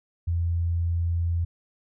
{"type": "tone", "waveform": "sine", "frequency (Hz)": 85, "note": "F2", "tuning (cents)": -46, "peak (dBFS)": -22, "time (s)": [0.27, 1.45], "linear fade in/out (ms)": 10, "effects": []}